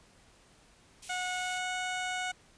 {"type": "high-pass noise", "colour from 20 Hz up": "white", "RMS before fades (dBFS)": -46, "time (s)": [1.02, 1.59], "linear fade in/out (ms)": 10, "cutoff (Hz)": 2200, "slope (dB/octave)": 48}
{"type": "tone with pitch glide", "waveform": "15% pulse", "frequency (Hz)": [730, 734.7], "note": ["F#5", "F#5"], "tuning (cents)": [-24, -12], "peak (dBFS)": -26, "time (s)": [1.09, 2.32], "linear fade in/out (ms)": 10, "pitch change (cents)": 12, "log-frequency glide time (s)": [1.26, 1.73]}
{"effects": ["pink hiss -61 dBFS RMS until 2.57 s", "resampled to 22050 Hz"]}